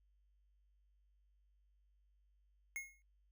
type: tone with exponential decay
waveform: square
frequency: 2162 Hz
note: C#7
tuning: 44 cents flat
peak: -39 dBFS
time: 2.76-3.02 s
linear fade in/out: 0 ms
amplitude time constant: 55 ms
effects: noise-tail reverb RT60 0.1 s tail -19 dB re dry + added 50 Hz sine -70 dBFS peak until 3.31 s